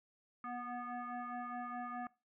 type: tone with frequency modulation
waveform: sine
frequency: 246.9 Hz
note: B3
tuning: in tune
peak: -40 dBFS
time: 0.44-2.07 s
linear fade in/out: 2 ms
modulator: 489 Hz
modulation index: 2.7
effects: noise-tail reverb RT60 0.3 s tail -23 dB re dry